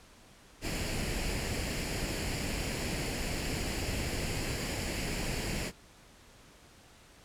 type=noise with comb filter; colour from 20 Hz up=pink; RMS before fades=-34 dBFS; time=0.61-5.72 s; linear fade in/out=50 ms; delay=0.41 ms; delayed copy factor=+0.55; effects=pink hiss -57 dBFS RMS until 7.24 s + low-pass 10000 Hz 12 dB/octave